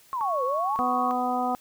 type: exponential two-way sweep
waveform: sine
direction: down then up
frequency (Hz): 1107 to 489.7 to 904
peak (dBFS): -26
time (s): 0.13-0.76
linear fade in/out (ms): 0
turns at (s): 0.44
type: tone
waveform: sine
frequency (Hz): 1108.7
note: C#6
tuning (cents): 0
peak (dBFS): -26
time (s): 0.21-1.11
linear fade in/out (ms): 0
type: harmonic tone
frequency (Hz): 249.4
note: B3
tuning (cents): +17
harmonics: 1 / 2 / 3 / 4 / 5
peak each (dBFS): -30 / -34 / -26 / -33 / -32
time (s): 0.79-1.55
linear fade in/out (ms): 0
effects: white hiss -56 dBFS RMS until 1.6 s